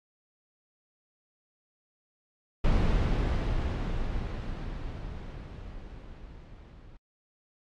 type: noise with level ramp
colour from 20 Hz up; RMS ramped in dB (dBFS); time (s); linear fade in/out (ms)
brown; -23 to -50; 2.64-6.97; 5
effects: low-pass 4000 Hz 12 dB/octave + AAC 64 kbps